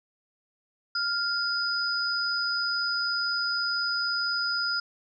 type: tone pair together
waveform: sine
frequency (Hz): 1396.9 / 4981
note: F6 / D#8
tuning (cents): 0 / +1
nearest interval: octave + minor seventh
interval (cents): 2201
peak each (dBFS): -28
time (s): 0.95-4.8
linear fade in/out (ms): 5
effects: none